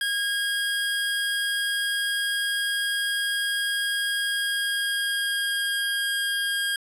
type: tone with pitch glide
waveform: 25% pulse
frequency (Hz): 1632 to 1619.8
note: G#6 to G#6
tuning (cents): -31 to -44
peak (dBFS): -20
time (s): 0.01-6.76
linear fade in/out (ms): 2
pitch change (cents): -13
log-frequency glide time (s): 4.18-5.9
effects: resampled to 32000 Hz